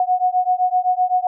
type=beating tone pair; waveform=sine; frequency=728 / 735.8 Hz; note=F#5 / F#5; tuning=-28 / -10 cents; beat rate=7.8 Hz; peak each=-18 dBFS; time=0-1.27 s; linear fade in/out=2 ms; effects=none